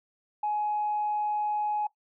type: tone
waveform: sine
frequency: 840 Hz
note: G#5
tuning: 19 cents sharp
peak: -25 dBFS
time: 0.43-1.87 s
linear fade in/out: 5 ms
effects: noise-tail reverb RT60 0.1 s tail -18 dB re dry + tanh soft clip ceiling -21 dBFS